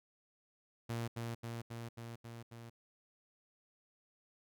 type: tone with echo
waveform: sawtooth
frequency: 116.54 Hz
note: A#2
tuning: in tune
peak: -33 dBFS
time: 0.89-1.08 s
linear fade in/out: 10 ms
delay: 270 ms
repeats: 6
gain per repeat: -2 dB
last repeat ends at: 2.7 s
effects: none